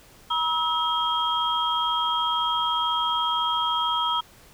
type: tone cluster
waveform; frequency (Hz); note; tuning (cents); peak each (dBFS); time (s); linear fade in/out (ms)
sine; 958 / 1292 / 3231; A#5 / E6 / G#7; +47 / -35 / -48; -26; 0.3-4.21; 10
effects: pink hiss -52 dBFS RMS until 4.53 s